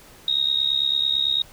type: tone with amplitude modulation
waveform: sine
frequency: 3751 Hz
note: A#7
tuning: 10 cents sharp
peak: -15 dBFS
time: 0.28-1.42 s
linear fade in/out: 2 ms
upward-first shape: sine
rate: 69 Hz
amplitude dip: 85%
effects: pink hiss -48 dBFS RMS until 1.52 s